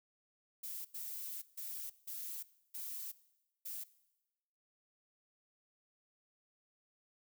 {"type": "noise bursts at uneven times", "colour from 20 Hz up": "violet", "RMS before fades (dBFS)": -44, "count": 6, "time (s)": [[0.63, 0.85], [0.94, 1.42], [1.57, 1.9], [2.07, 2.43], [2.74, 3.12], [3.65, 3.84]], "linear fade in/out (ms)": 10, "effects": ["noise-tail reverb RT60 1.0 s tail -19 dB re dry"]}